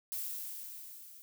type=noise with level ramp; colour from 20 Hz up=violet; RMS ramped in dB=-37 to -54 dBFS; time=0.12-1.22 s; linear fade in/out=0 ms; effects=none